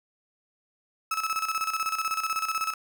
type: tone with tremolo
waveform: 35% pulse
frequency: 1300 Hz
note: E6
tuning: 24 cents flat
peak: -23 dBFS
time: 1.11-2.74 s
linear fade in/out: 5 ms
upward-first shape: square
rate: 16 Hz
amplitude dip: 65%
effects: none